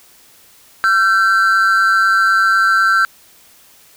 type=tone pair together; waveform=triangle; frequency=1354 / 1551.6 Hz; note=E6 / G6; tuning=+46 / -18 cents; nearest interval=major second; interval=236 cents; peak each=-11 dBFS; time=0.84-3.05 s; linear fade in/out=0 ms; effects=white hiss -47 dBFS RMS until 3.96 s